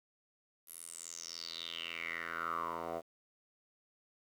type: tone with band-pass filter sweep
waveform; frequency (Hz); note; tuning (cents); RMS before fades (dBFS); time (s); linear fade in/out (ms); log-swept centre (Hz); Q
10% pulse; 83.6; E2; +25; -42; 0.66-3.02; 50; 12000 to 670; 6.6
effects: 10-bit